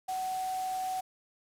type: tone in noise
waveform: sine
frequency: 750 Hz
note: F#5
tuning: 23 cents sharp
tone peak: -31 dBFS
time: 0.08-1.01 s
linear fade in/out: 10 ms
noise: white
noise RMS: -45 dBFS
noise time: 0.08-1.01 s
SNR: +11 dB
effects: low-pass 12000 Hz 12 dB/octave